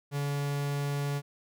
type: tone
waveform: 45% pulse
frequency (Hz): 142.7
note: D3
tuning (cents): -49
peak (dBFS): -29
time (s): 0.11-1.22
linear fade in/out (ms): 50
effects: none